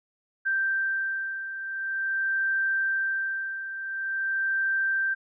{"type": "beating tone pair", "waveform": "sine", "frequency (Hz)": [1568, 1568.46], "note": ["G6", "G6"], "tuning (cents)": [0, 1], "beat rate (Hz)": 0.46, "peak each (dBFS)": [-32, -26], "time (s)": [0.45, 5.15], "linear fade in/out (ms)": 20, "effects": []}